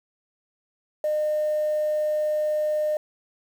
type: tone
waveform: sine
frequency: 608 Hz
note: D#5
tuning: 40 cents flat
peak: -20 dBFS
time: 1.04-2.97 s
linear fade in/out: 2 ms
effects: tanh soft clip ceiling -18 dBFS + 8-bit